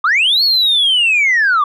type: linear two-way sweep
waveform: sine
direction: up then down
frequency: 1131 to 4435 to 1131 Hz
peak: -8 dBFS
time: 0.04-1.64 s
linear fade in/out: 5 ms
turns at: 0.43 s
effects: tanh soft clip ceiling -7 dBFS